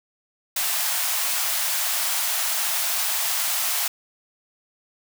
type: high-pass noise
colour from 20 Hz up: white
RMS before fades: -24 dBFS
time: 0.56-3.88 s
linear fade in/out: 5 ms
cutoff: 610 Hz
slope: 96 dB/octave
effects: none